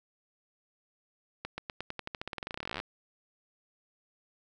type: accelerating click train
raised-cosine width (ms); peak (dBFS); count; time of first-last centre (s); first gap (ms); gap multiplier
0.3; -20; 30; 1.45-2.801; 130; 0.91
effects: none